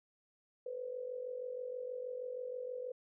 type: tone with amplitude modulation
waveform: sine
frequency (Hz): 501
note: B4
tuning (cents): +25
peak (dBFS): -36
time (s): 0.66-2.92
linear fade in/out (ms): 5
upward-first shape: sine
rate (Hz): 46.3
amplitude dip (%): 70
effects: none